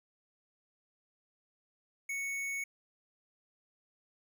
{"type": "tone with tanh clipping", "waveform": "sine", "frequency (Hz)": 2217, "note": "C#7", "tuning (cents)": 0, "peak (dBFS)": -36, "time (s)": [2.09, 2.64], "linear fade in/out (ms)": 5, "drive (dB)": 17, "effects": []}